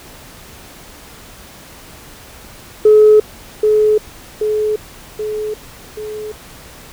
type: tone with echo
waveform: sine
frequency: 426.9 Hz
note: G#4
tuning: 48 cents sharp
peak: -3 dBFS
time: 2.85-3.2 s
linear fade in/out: 5 ms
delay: 780 ms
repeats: 4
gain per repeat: -5 dB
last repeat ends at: 6.32 s
effects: tanh soft clip ceiling 0 dBFS + pink hiss -38 dBFS RMS until 6.92 s